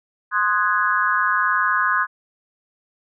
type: chord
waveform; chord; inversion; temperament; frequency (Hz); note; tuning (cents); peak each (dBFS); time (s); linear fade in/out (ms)
sine; Ab dominant seventh; first; equal; 1046.5 / 1244.5 / 1480 / 1661.2; C6 / Eb6 / Gb6 / Ab6; 0 / 0 / 0 / 0; -22; 0.31-2.07; 50
effects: none